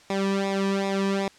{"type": "tone with flanger", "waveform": "sawtooth", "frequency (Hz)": 195.8, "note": "G3", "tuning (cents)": -2, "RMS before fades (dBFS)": -25, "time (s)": [0.1, 1.28], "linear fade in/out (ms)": 2, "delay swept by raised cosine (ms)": [0.66, 1.44], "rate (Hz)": 2.6, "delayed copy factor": -0.85, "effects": ["white hiss -53 dBFS RMS until 1.38 s", "low-pass 6000 Hz 12 dB/octave"]}